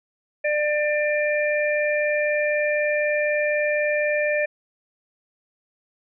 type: harmonic tone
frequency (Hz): 596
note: D5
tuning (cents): +25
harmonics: 1 / 3 / 4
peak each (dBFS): -21 / -26 / -27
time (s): 0.44-4.46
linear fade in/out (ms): 10
effects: none